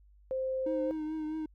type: tone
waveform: sine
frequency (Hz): 523.3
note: C5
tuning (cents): 0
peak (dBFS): -30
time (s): 0.31-0.91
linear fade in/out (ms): 0
type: tone with vibrato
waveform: triangle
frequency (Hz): 311.1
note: D#4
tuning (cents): 0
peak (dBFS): -31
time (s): 0.66-1.46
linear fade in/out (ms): 5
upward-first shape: triangle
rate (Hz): 4.6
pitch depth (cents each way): 36
effects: added 50 Hz sine -57 dBFS peak until 1.54 s